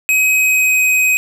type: tone with pitch glide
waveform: square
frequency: 2534 to 2518 Hz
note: D#7 to D#7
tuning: +31 to +20 cents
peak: -11 dBFS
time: 0.09-1.17 s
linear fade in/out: 0 ms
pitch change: -11 cents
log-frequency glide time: 0.3-0.79 s
effects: none